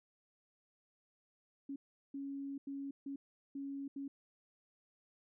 sine tone bursts at uneven times, 277.2 Hz, C#4, in tune, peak -40 dBFS, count 6, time 1.69-1.76 / 2.14-2.58 / 2.67-2.91 / 3.06-3.16 / 3.55-3.88 / 3.96-4.08 s, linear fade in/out 5 ms, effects none

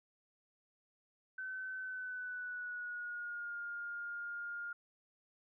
sine tone with pitch glide, 1524 to 1413.8 Hz, G6 to F6, -49 to +21 cents, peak -40 dBFS, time 1.38-4.73 s, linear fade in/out 5 ms, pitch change -130 cents, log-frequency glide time 1.79-3.56 s, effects none

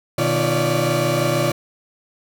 35% pulse tone cluster, 123.8 / 153.5 / 346.1 / 565 / 591 Hz, B2 / D#3 / F4 / C#5 / D5, +5 / -23 / -16 / +33 / +11 cents, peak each -22 dBFS, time 0.18-1.52 s, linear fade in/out 5 ms, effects none

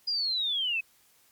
sine linear sweep, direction down, 4927 to 2520 Hz, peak -26 dBFS, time 0.07-0.81 s, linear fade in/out 10 ms, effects white hiss -63 dBFS RMS until 1.31 s + MP3 96 kbps

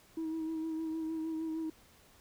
sine tone with vibrato, 320.4 Hz, E4, 49 cents flat, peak -32 dBFS, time 0.17-1.7 s, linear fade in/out 5 ms, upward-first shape sine, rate 6.5 Hz, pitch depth 26 cents each way, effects tanh soft clip ceiling -32 dBFS + pink hiss -62 dBFS RMS until 2.2 s

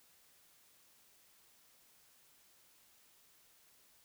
silence, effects white hiss -67 dBFS RMS until 4.04 s

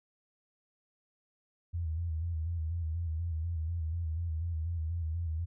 sine tone with vibrato, 82.3 Hz, E2, 2 cents flat, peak -31 dBFS, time 1.73-5.46 s, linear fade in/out 20 ms, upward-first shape square, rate 4.1 Hz, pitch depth 63 cents each way, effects none

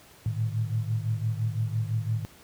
sine tone cluster, 108.7 / 114.6 / 153.3 Hz, A2 / A#2 / D#3, -21 / -29 / -25 cents, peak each -27 / -30 / -36 dBFS, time 0.26-2.25 s, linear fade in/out 0 ms, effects pink hiss -53 dBFS RMS until 2.43 s + high-pass 60 Hz 12 dB/octave

